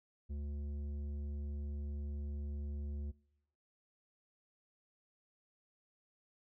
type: tone with tanh clipping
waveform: sine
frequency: 72.3 Hz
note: D2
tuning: 27 cents flat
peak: -40 dBFS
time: 0.29-3.12 s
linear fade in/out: 20 ms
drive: 10 dB
effects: noise-tail reverb RT60 0.9 s tail -25 dB re dry